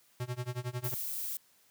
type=tone with tremolo; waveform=square; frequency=123.47 Hz; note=B2; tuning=in tune; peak=-32 dBFS; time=0.2-0.94 s; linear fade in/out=0 ms; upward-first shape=sine; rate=11 Hz; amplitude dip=95%
type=noise; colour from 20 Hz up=violet; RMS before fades=-37 dBFS; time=0.84-1.37 s; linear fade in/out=2 ms
effects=white hiss -66 dBFS RMS until 1.7 s + high-pass 80 Hz 12 dB/octave